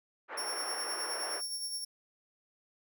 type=band-pass noise; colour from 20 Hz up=white; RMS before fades=-41 dBFS; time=0.28-1.42 s; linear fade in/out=50 ms; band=380 to 1700 Hz; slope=24 dB/octave
type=tone with tremolo; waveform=25% pulse; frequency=5490 Hz; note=F8; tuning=31 cents flat; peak=-29 dBFS; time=0.37-1.85 s; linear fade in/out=10 ms; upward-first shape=sine; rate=9.6 Hz; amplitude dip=45%
effects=none